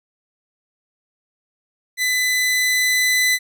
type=tone with level ramp; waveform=sawtooth; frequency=2005 Hz; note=B6; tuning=26 cents sharp; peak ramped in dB=-14 to -11 dBFS; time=1.97-3.39 s; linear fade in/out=50 ms; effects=none